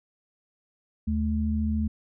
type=tone pair together; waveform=sine; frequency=76.73 / 216.4 Hz; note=D#2 / A3; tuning=-24 / -29 cents; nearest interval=octave + tritone; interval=1795 cents; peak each=-26 dBFS; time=1.07-1.88 s; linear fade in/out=10 ms; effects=none